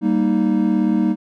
triangle chord, Eb major, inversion first, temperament equal, 196 / 233.1 / 311.1 Hz, G3 / Bb3 / Eb4, 0 / 0 / 0 cents, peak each -17 dBFS, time 0.01-1.16 s, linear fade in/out 50 ms, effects none

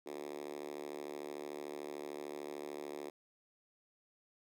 5% pulse tone with high-pass filter, 73.42 Hz, D2, in tune, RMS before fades -45 dBFS, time 0.06-3.1 s, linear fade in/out 5 ms, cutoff 350 Hz, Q 3.3, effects none

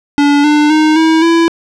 square tone with pitch steps, 287.4 / 298.2 / 309.5 / 321.1 / 333.2 Hz, D4 / D4 / D#4 / E4 / E4, -37 / +27 / -9 / -45 / +19 cents, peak -7 dBFS, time 0.18-1.48 s, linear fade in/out 0 ms, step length 260 ms, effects low-pass 5000 Hz 12 dB/octave

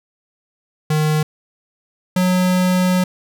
square tone pair in turn, 153.7 / 182.78 Hz, D#3 / F#3, -21 / -21 cents, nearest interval minor third, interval 300 cents, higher second, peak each -15 / -14 dBFS, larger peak second, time 0.9-1.23 / 2.16-3.04 s, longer second, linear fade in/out 5 ms, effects none

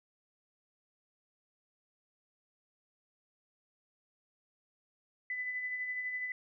sine tone with tremolo, 2001 Hz, B6, 22 cents sharp, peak -33 dBFS, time 5.3-6.32 s, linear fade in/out 2 ms, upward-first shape sine, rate 12 Hz, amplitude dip 40%, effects none

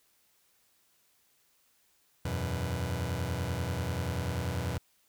sawtooth chord, E suspended second, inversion none, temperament just, 82.41 / 92.71 / 123.61 Hz, E2 / F#2 / B2, 0 / +4 / +2 cents, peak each -31 dBFS, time 2.25-4.78 s, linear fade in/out 5 ms, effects white hiss -69 dBFS RMS until 5.08 s

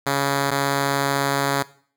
5% pulse tone pair in turn, 139.5 / 139.5 Hz, C#3 / C#3, +11 / +11 cents, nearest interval unison, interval 0 cents, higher neither, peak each -8 dBFS, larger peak neither, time 0.06-0.51 / 0.51-1.63 s, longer second, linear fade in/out 10 ms, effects noise-tail reverb RT60 0.5 s tail -19 dB re dry

